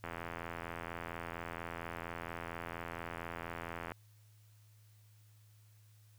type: click train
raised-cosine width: 0.5 ms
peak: -26 dBFS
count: 328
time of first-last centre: 0.04-3.919 s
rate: 84.3 Hz
effects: added 106 Hz sine -60 dBFS peak until 6.18 s + white hiss -71 dBFS RMS until 6.18 s